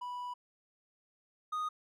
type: tone pair in turn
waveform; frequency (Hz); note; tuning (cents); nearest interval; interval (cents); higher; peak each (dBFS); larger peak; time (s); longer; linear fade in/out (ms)
triangle; 984 / 1239.8; B5 / D#6; -7 / -7; major third; 400; second; -36 / -31; second; 0.01-0.34 / 1.52-1.69; first; 10
effects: none